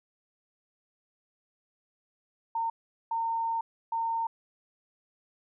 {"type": "tone bursts at uneven times", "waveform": "sine", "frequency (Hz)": 913, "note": "A#5", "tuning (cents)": -36, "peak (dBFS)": -27, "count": 3, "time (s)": [[2.55, 2.7], [3.11, 3.61], [3.92, 4.27]], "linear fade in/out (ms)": 5, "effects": []}